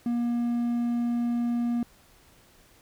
triangle tone, 238 Hz, A#3, 36 cents sharp, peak -22 dBFS, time 0.06-1.83 s, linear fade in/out 2 ms, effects pink hiss -58 dBFS RMS until 2.81 s

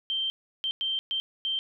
sine tone bursts at uneven times, 3136 Hz, G7, in tune, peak -26 dBFS, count 5, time 0.1-0.3 / 0.64-0.71 / 0.81-0.99 / 1.11-1.2 / 1.45-1.59 s, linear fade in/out 0 ms, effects none

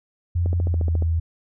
sine tone with pitch glide, 86.7 to 82.17 Hz, F2 to E2, -12 to -5 cents, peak -18 dBFS, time 0.35-1.2 s, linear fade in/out 10 ms, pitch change -93 cents, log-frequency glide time 0.67-0.81 s
click train, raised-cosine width 2 ms, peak -17 dBFS, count 9, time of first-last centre 0.46-1.023 s, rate 14.2 Hz
effects none

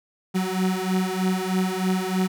35% pulse beating tone pair, 185 / 188.2 Hz, F#3 / F#3, 0 / +30 cents, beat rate 3.2 Hz, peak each -23 dBFS, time 0.34-2.28 s, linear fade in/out 20 ms, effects none

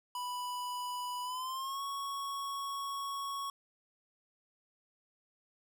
square tone with pitch glide, 987.8 to 1108.8 Hz, B5 to C#6, 0 to 0 cents, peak -37 dBFS, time 0.15-3.5 s, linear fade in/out 2 ms, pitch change +200 cents, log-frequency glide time 1.23-1.82 s, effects none

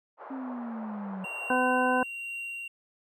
white band-pass noise, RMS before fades -44 dBFS, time 0.17-1.58 s, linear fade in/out 50 ms, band 500 to 1100 Hz, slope 24 dB/octave
sine exponential sweep, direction down, 271.3 to 185 Hz, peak -34 dBFS, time 0.3-1.25 s, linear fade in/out 10 ms
triangle tone with tremolo, 2757 Hz, F7, 23 cents flat, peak -32 dBFS, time 1.24-2.68 s, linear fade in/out 5 ms, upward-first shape triangle, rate 1.1 Hz, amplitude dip 40%
harmonic tone, 253.4 Hz, B3, 45 cents sharp, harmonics 1 / 2 / 3 / 4 / 6, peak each -29 / -29 / -29 / -29 / -29 dBFS, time 1.5-2.03 s, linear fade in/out 2 ms
effects none

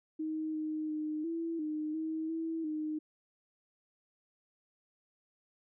sine tone with pitch steps, 313.3 / 309.9 / 306.7 / 331.3 / 306.4 / 317.8 / 325.6 / 307.9 Hz, D#4 / D#4 / D#4 / E4 / D#4 / D#4 / E4 / D#4, +12 / -7 / -25 / +9 / -27 / +37 / -21 / -18 cents, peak -33 dBFS, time 0.19-2.99 s, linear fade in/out 10 ms, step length 350 ms, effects none

